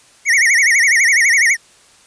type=tone with vibrato; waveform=square; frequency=2027 Hz; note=B6; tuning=45 cents sharp; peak=-10 dBFS; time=0.25-1.57 s; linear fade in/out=50 ms; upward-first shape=sine; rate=12 Hz; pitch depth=190 cents each way; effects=white hiss -48 dBFS RMS until 2.06 s + resampled to 22050 Hz